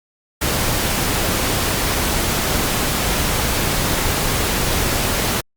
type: noise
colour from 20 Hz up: pink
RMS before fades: -19 dBFS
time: 0.41-5.41 s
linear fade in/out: 10 ms
effects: Opus 48 kbps